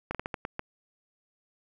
slowing click train, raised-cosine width 0.5 ms, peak -17 dBFS, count 7, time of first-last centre 0.11-0.594 s, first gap 37 ms, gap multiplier 1.31, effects 9-bit

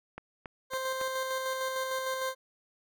click train, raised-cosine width 0.5 ms, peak -25 dBFS, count 4, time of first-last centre 0.18-1.013 s, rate 3.6 Hz
20% pulse tone with tremolo, 523.3 Hz, C5, in tune, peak -25 dBFS, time 0.7-2.35 s, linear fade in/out 50 ms, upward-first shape square, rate 6.6 Hz, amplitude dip 30%
effects none

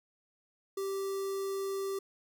square tone with notch filter, 390.3 Hz, G4, 8 cents flat, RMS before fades -35 dBFS, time 0.77-1.99 s, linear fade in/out 5 ms, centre 2400 Hz, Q 0.74, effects none

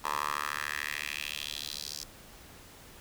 10% pulse tone with high-pass filter sweep, 73.42 Hz, D2, in tune, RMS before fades -36 dBFS, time 0.04-2.04 s, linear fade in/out 5 ms, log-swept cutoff 920 to 5300 Hz, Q 3, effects pink hiss -52 dBFS RMS until 3 s

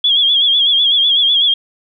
sine tone with vibrato, 3322 Hz, G#7, in tune, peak -9 dBFS, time 0.04-1.54 s, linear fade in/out 5 ms, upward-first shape sine, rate 8 Hz, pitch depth 72 cents each way, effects none

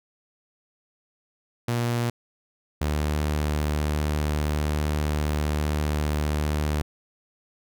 sawtooth tone pair in turn, 119 / 75.1 Hz, A#2 / D2, +36 / +39 cents, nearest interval minor sixth, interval 797 cents, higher first, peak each -19 dBFS, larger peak neither, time 1.68-2.1 / 2.81-6.82 s, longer second, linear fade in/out 5 ms, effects none

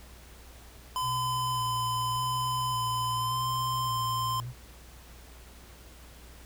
square tone with pitch glide, 1016 to 1040.9 Hz, B5 to C6, +49 to -9 cents, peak -29 dBFS, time 0.96-4.4 s, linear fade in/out 0 ms, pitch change +42 cents, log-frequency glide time 3.08-3.47 s
sine tone with vibrato, 121.7 Hz, B2, 25 cents flat, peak -35 dBFS, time 1.01-4.54 s, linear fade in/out 50 ms, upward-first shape square, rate 0.87 Hz, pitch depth 41 cents each way
effects added 60 Hz sine -50 dBFS peak until 6.45 s + pink hiss -53 dBFS RMS until 6.45 s

